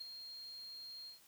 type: tone with ADSR envelope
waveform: sine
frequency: 4224 Hz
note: C8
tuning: 16 cents sharp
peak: -38 dBFS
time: 0-1.2 s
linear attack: 15 ms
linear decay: 7 ms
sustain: -9 dB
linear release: 130 ms
effects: tanh soft clip ceiling -39 dBFS + white hiss -65 dBFS RMS until 1.27 s